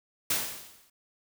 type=noise with exponential decay; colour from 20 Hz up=white; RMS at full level=-25 dBFS; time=0.3-0.9 s; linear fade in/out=5 ms; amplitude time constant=130 ms; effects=none